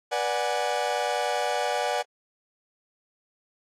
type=chord; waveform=40% pulse; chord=G# half-diminished seventh; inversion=first; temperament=equal with one note detuned; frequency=486.2 / 587.3 / 740 / 830.6 Hz; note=B4 / D5 / F#5 / G#5; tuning=-27 / 0 / 0 / 0 cents; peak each=-31 / -29 / -28 / -30 dBFS; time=0.11-2.03 s; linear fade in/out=20 ms; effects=low-pass 8000 Hz 12 dB/octave + AAC 64 kbps